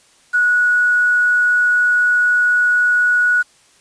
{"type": "tone with quantisation", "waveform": "sine", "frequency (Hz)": 1463, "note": "F#6", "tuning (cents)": -20, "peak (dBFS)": -11, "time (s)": [0.33, 3.43], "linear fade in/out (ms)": 20, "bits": 6, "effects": ["white hiss -52 dBFS RMS until 3.8 s", "resampled to 22050 Hz"]}